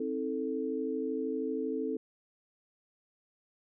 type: chord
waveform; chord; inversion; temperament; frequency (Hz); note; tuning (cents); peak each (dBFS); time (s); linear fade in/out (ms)
sine; A diminished; first; just; 264 / 316.8 / 440; C4 / Eb4 / A4; +16 / +31 / 0; -35 / -37 / -34; 0-1.97; 5
effects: none